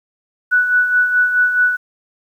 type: tone with tremolo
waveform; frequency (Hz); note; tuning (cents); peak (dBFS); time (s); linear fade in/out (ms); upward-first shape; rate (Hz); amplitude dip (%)
sine; 1480; F#6; 0; -9; 0.51-1.77; 20; sine; 4.7; 55
effects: 8-bit